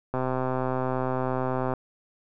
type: click train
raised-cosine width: 1 ms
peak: -14 dBFS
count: 207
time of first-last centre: 0.14-1.737 s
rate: 129 Hz
effects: none